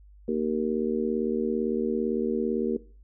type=harmonic tone; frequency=77.78 Hz; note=D#2; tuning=in tune; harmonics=3 / 4 / 5 / 6; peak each=-28 / -34 / -29 / -30 dBFS; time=0.28-2.77 s; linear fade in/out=5 ms; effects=noise-tail reverb RT60 0.4 s tail -19 dB re dry + added 50 Hz sine -49 dBFS peak until 3.03 s